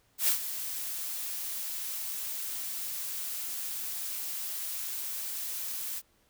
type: noise with ADSR envelope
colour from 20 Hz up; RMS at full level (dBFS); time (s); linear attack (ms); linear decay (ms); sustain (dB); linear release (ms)
blue; -24; 0.18-6.02; 100; 98; -12; 45
effects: pink hiss -68 dBFS RMS until 6.29 s